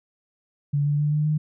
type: tone with pitch steps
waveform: sine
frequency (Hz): 143.9 / 146.08 / 148.29 / 150.53 / 152.81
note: D3 / D3 / D3 / D3 / D#3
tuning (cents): -35 / -9 / +17 / +43 / -31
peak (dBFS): -19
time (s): 0.73-1.38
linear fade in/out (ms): 10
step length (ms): 130
effects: none